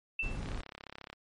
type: tone with exponential decay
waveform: sine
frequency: 2666 Hz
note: E7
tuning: 19 cents sharp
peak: -28 dBFS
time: 0.19-0.44 s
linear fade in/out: 5 ms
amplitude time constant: 53 ms
type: noise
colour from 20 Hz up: brown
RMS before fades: -37 dBFS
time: 0.22-0.62 s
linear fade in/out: 20 ms
type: click train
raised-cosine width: 0.3 ms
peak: -28 dBFS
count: 25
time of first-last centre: 0.43-1.13 s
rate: 34.3 Hz
effects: MP3 48 kbps